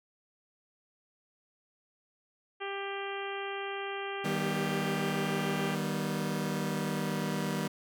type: harmonic tone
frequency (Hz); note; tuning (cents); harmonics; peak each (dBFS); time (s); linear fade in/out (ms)
395.7; G4; +16; 1 / 2 / 3 / 4 / 5 / 6 / 7 / 8; -38 / -41 / -43 / -44 / -45 / -46 / -46 / -47; 2.6-5.76; 20
type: chord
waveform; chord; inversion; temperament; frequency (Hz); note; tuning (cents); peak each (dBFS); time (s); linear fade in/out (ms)
sawtooth; Eb augmented; none; just; 155.56 / 194.45 / 243.1; Eb3 / G3 / B3; 0 / -14 / -27; -31 / -30 / -33; 4.24-7.68; 10
effects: none